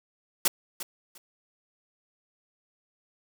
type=noise with echo; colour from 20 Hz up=white; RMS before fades=-21 dBFS; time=0.45-0.48 s; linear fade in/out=5 ms; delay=350 ms; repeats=2; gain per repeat=-14 dB; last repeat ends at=1.18 s; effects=none